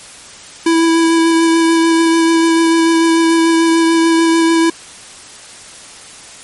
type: tone with vibrato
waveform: square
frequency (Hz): 329.6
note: E4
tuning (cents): 0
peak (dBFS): -9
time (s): 0.66-4.7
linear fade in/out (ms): 5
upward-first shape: sine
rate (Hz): 6.8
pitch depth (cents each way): 12
effects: white hiss -35 dBFS RMS until 6.43 s + MP3 48 kbps